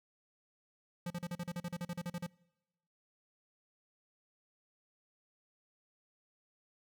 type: tone bursts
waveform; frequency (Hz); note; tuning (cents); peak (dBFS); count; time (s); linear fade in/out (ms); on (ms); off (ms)
square; 174.61; F3; 0; -37; 15; 1.06-2.266; 5; 44; 39
effects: noise-tail reverb RT60 1.0 s tail -25 dB re dry